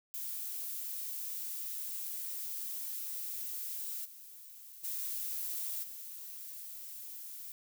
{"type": "noise with level steps", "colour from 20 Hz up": "violet", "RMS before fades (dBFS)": [-40, -52, -38, -46], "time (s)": [0.14, 7.52], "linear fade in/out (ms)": 0, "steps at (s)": [4.04, 4.83, 5.82], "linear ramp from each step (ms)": 20, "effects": []}